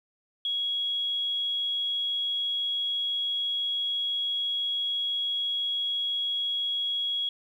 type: tone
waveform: sine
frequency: 3322 Hz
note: G#7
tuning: in tune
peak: -26 dBFS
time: 0.45-7.29 s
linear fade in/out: 2 ms
effects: 10-bit

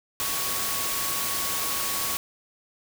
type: tone in noise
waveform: sine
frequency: 1114 Hz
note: C#6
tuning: 8 cents sharp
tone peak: -36 dBFS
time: 0.2-2.17 s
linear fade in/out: 0 ms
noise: white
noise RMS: -28 dBFS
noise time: 0.2-2.17 s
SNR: -11 dB
effects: none

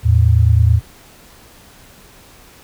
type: tone pair together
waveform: sine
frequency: 81.19 / 110.5 Hz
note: E2 / A2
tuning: -26 / +8 cents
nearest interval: perfect fourth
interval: 534 cents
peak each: -11 dBFS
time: 0.03-0.81 s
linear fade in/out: 50 ms
effects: pink hiss -44 dBFS RMS until 2.63 s

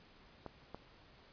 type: clicks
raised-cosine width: 1 ms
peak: -30 dBFS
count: 2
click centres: 0.463 / 0.746 s
effects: pink hiss -62 dBFS RMS until 1.32 s + resampled to 11025 Hz

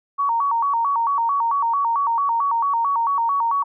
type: tone with vibrato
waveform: sine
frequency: 1020 Hz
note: C6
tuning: 44 cents flat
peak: -17 dBFS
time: 0.18-3.64 s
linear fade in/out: 20 ms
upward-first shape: square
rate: 4.5 Hz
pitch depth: 170 cents each way
effects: none

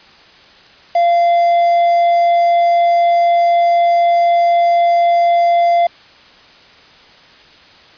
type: tone with quantisation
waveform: triangle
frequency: 689 Hz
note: F5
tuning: 24 cents flat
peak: -7 dBFS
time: 0.95-5.87 s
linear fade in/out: 5 ms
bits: 5
effects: white hiss -43 dBFS RMS until 7.97 s + resampled to 11025 Hz

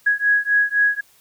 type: beating tone pair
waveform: sine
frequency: 1661.2 / 1665.1 Hz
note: G#6 / G#6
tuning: 0 / +4 cents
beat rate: 3.9 Hz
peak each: -18 dBFS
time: 0.06-1.01 s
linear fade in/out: 10 ms
effects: white hiss -55 dBFS RMS until 1.2 s

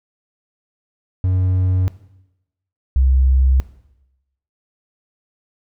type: tone pair in turn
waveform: triangle / sine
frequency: 92.5 / 65.41 Hz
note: F#2 / C2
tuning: 0 / 0 cents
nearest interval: tritone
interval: 600 cents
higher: first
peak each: -12 / -11 dBFS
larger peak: second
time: 1.24-1.88 / 2.96-3.6 s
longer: neither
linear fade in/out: 0 ms
effects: noise-tail reverb RT60 0.9 s tail -17 dB re dry

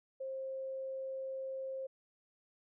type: tone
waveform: sine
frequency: 531 Hz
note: C5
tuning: 25 cents sharp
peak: -38 dBFS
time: 0.2-1.87 s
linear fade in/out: 10 ms
effects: none

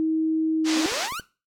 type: tone with pitch glide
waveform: sine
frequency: 318.1 to 316.3 Hz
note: D#4 to D#4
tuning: +38 to +29 cents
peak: -20 dBFS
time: 0-0.86 s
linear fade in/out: 0 ms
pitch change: -9 cents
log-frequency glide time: 0.57-0.63 s
type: band-pass noise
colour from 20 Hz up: white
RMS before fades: -29 dBFS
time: 0.64-1.1 s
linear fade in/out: 50 ms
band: 260 to 6300 Hz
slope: 24 dB/octave
type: exponential sweep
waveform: sawtooth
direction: up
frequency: 233.1 to 1581 Hz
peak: -26 dBFS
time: 0.75-1.21 s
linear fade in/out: 20 ms
type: clicks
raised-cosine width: 2 ms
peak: -28 dBFS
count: 3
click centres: 0.919 / 1.123 / 1.197 s
effects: noise-tail reverb RT60 0.3 s tail -19 dB re dry

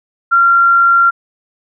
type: tone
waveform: sine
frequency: 1378 Hz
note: F6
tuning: 24 cents flat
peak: -6 dBFS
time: 0.31-1.11 s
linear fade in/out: 20 ms
effects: none

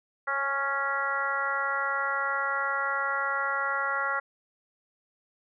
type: harmonic tone with a mistuned harmonic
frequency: 277.2 Hz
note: C#4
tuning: in tune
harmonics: 2 / 3 / 4 / 5 / 6 / 7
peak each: -37 / -36 / -33 / -29 / -36 / -34 dBFS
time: 0.27-4.2 s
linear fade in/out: 10 ms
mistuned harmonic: 2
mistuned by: -18 cents
effects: none

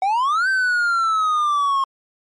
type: exponential two-way sweep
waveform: triangle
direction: up then down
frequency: 740 to 1565 to 1074 Hz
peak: -14 dBFS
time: 0.02-1.84 s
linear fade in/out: 2 ms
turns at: 0.48 s
effects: MP3 48 kbps

